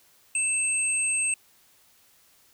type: tone pair together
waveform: sine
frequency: 2637 / 8372 Hz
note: E7 / C9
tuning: 0 / 0 cents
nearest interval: octave + minor sixth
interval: 2000 cents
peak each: -28 / -24 dBFS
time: 0.35-1.34 s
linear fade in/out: 2 ms
effects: white hiss -60 dBFS RMS until 2.53 s